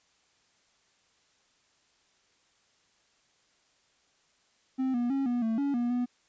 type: tone with pitch steps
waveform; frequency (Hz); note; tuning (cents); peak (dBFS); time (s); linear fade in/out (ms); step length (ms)
triangle; 261.6 / 240.9 / 273 / 242.6 / 224 / 281.6 / 240.1 / 245.4; C4 / B3 / C#4 / B3 / A3 / C#4 / B3 / B3; 0 / -43 / -26 / -31 / +31 / +27 / -49 / -11; -24; 4.78-6.06; 20; 160
effects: white hiss -68 dBFS RMS until 6.28 s + resampled to 16000 Hz